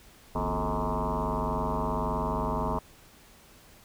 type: tone with frequency modulation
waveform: sine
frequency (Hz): 434.6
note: A4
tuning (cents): -21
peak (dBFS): -26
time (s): 0.35-2.79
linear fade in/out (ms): 5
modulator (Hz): 99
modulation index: 6.7
effects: pink hiss -55 dBFS RMS until 3.84 s